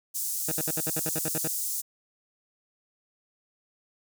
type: high-pass noise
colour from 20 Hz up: pink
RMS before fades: -31 dBFS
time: 0.14-1.82 s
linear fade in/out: 20 ms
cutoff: 6700 Hz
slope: 24 dB/octave
type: tone bursts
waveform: 15% pulse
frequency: 158.6 Hz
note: D#3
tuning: 33 cents sharp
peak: -23 dBFS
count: 11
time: 0.48-1.478 s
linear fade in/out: 5 ms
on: 38 ms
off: 58 ms
effects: none